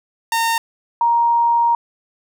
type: tone pair in turn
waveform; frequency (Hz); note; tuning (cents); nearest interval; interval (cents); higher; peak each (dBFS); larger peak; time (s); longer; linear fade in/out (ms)
sawtooth / sine; 915 / 938; A#5 / A#5; -32 / +11; unison; 43; second; -12; neither; 0.32-0.58 / 1.01-1.75; second; 2
effects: none